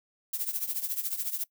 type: noise with tremolo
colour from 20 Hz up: violet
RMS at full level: -29 dBFS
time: 0.33-1.44 s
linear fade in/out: 5 ms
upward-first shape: triangle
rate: 14 Hz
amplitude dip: 85%
effects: noise-tail reverb RT60 0.1 s tail -21 dB re dry